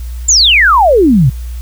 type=exponential sweep; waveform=sine; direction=down; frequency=7459 to 116.54 Hz; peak=-4 dBFS; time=0.28-1.3 s; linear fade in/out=10 ms; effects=added 60 Hz sine -19 dBFS peak until 1.61 s + white hiss -40 dBFS RMS until 1.61 s